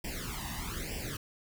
pink noise with flanger, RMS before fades -38 dBFS, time 0.04-1.17 s, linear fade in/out 5 ms, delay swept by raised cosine 0.38 to 1.09 ms, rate 1.1 Hz, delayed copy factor +0.95, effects none

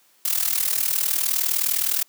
blue noise with amplitude modulation, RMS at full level -19 dBFS, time 0.25-2.03 s, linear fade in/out 5 ms, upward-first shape sine, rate 39.7 Hz, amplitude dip 80%, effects white hiss -59 dBFS RMS until 2.08 s + high-pass 200 Hz 12 dB/octave

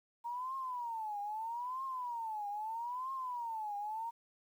sine tone with vibrato, 932.3 Hz, A#5, in tune, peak -37 dBFS, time 0.24-4.11 s, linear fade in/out 20 ms, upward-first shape triangle, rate 0.78 Hz, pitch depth 250 cents each way, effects 11-bit

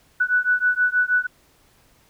sine beating tone pair, 1480 / 1486.3 Hz, F#6 / F#6, 0 / +7 cents, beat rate 6.3 Hz, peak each -20 dBFS, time 0.2-1.27 s, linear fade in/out 10 ms, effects pink hiss -58 dBFS RMS until 2.09 s

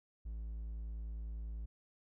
triangle tone, 55.1 Hz, A1, 3 cents sharp, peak -38 dBFS, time 0.25-1.66 s, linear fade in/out 10 ms, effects none

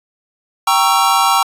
square chord, G diminished seventh, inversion none, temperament equal with one note detuned, 784 / 932.3 / 1108.7 / 1333.1 Hz, G5 / Bb5 / Db6 / Fb6, 0 / 0 / 0 / +19 cents, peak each -17 dBFS, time 0.67-1.43 s, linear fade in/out 5 ms, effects resampled to 32000 Hz

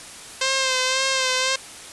5% pulse tone with vibrato, 523.3 Hz, C5, in tune, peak -8 dBFS, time 0.41-1.56 s, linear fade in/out 5 ms, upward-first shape sine, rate 1.9 Hz, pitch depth 36 cents each way, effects white hiss -39 dBFS RMS until 1.92 s + resampled to 24000 Hz

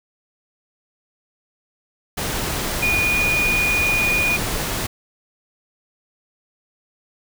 sine tone in noise, 2449 Hz, D#7, 28 cents flat, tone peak -17 dBFS, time 2.82-4.37 s, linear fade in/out 10 ms, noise pink, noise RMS -24 dBFS, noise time 2.17-4.87 s, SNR +4 dB, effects none

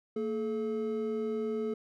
triangle tone pair together, 227.8 / 430 Hz, A#3 / A4, -40 / -40 cents, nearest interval major seventh, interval 1100 cents, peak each -33 / -30 dBFS, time 0.16-1.74 s, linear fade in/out 5 ms, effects none

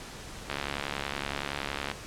click train, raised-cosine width 0.3 ms, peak -15 dBFS, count 101, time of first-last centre 0.5-1.914 s, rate 70.7 Hz, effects pink hiss -43 dBFS RMS until 2.06 s + low-pass 9000 Hz 12 dB/octave

